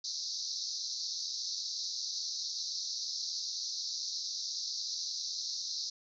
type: band-pass noise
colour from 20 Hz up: pink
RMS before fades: -38 dBFS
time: 0.04-5.9 s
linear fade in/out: 5 ms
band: 4000 to 6100 Hz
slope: 96 dB/octave
effects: none